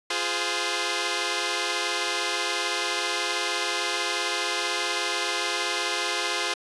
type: chord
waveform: 5% pulse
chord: F minor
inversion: none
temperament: equal with one note detuned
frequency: 349.2 / 415.3 / 516 Hz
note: F4 / Ab4 / C5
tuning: 0 / 0 / -24 cents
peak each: -18 dBFS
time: 0.1-6.54 s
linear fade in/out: 5 ms
effects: resampled to 22050 Hz